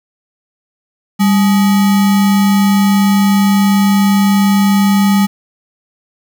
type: tone with sample-and-hold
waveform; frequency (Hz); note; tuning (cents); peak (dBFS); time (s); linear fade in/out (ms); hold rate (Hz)
sine; 198.6; G3; +23; -7; 1.19-5.27; 20; 1050
effects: none